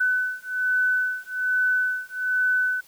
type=beating tone pair; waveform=sine; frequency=1503 / 1504.2 Hz; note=F#6 / F#6; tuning=+27 / +28 cents; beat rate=1.2 Hz; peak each=-24 dBFS; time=0-2.81 s; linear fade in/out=10 ms; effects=white hiss -54 dBFS RMS until 2.87 s